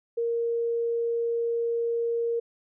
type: tone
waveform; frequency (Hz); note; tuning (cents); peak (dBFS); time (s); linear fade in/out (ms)
sine; 466.3; A#4; +1; -24; 0.17-2.4; 10
effects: none